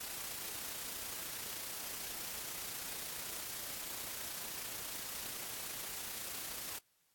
white noise with amplitude modulation, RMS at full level -42 dBFS, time 0-6.79 s, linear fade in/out 10 ms, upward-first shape sine, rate 29.5 Hz, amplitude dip 30%, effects white hiss -75 dBFS RMS until 7.14 s + AAC 64 kbps

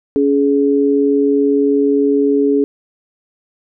sine tone pair together, 281.2 / 420.9 Hz, C#4 / G#4, +25 / +23 cents, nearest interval perfect fifth, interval 698 cents, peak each -13 dBFS, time 0.16-2.64 s, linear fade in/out 0 ms, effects none

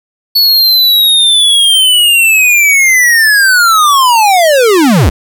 square linear sweep, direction down, 4435 to 52.2 Hz, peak -5 dBFS, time 0.35-5.1 s, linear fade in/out 10 ms, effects none

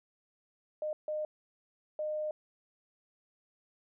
sine tone bursts at uneven times, 611 Hz, D#5, 32 cents flat, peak -32 dBFS, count 3, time 0.82-0.93 / 1.08-1.25 / 1.99-2.31 s, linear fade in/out 2 ms, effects none

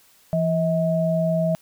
sine tone pair together, 167.86 / 640 Hz, E3 / D#5, +32 / +49 cents, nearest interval octave + major seventh, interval 2317 cents, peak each -21 dBFS, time 0.33-1.55 s, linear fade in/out 0 ms, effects white hiss -56 dBFS RMS until 1.61 s

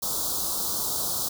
white band-stop noise, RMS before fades -28 dBFS, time 0.02-1.29 s, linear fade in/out 10 ms, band 1300 to 3700 Hz, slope 48 dB/octave, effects none

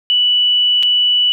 sine tone with dropouts, 2960 Hz, F#7, in tune, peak -10 dBFS, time 0.1-1.32 s, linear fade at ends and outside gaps 0 ms, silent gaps 0.827-0.832 s, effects none

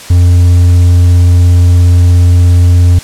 triangle tone with hard clipping, 88.3 Hz, F2, 20 cents sharp, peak -3 dBFS, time 0.1-2.99 s, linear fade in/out 5 ms, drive 6 dB, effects white hiss -28 dBFS RMS until 3.03 s + low-pass 9000 Hz 12 dB/octave

